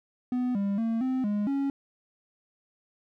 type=tone with pitch steps; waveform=triangle; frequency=249.4 / 199.5 / 227.1 / 259 / 206.8 / 276.7 Hz; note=B3 / G3 / A#3 / C4 / G#3 / C#4; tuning=+17 / +31 / -45 / -17 / -7 / -3 cents; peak=-23 dBFS; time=0.32-1.7 s; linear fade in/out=2 ms; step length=230 ms; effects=none